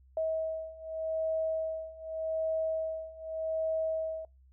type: beating tone pair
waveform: sine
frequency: 640 / 640.84 Hz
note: D#5 / E5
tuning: +49 / -49 cents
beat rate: 0.84 Hz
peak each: -35 / -33 dBFS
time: 0.17-4.25 s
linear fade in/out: 2 ms
effects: noise-tail reverb RT60 0.2 s tail -22 dB re dry + added 65 Hz sine -57 dBFS peak until 4.52 s